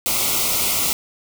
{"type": "band-stop noise", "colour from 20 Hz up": "white", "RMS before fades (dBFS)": -20, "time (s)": [0.06, 0.93], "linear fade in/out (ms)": 0, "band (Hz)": [1400, 2000], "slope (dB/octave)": 96, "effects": []}